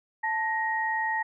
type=tone pair together; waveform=sine; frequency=880 / 1878.7 Hz; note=A5 / A#6; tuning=0 / +13 cents; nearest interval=octave + minor second; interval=1313 cents; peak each=-28 dBFS; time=0.23-1.23 s; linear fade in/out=10 ms; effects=none